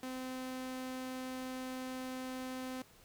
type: tone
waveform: sawtooth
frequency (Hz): 257.6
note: C4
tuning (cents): -27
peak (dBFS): -36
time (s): 0.03-2.82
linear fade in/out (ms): 2
effects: pink hiss -62 dBFS RMS until 3.04 s